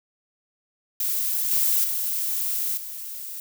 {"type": "noise with level steps", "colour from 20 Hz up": "violet", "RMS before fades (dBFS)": [-25, -21, -26, -35], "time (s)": [1, 3.4], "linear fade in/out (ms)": 2, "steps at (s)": [1.51, 1.84, 2.77], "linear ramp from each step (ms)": 5, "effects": []}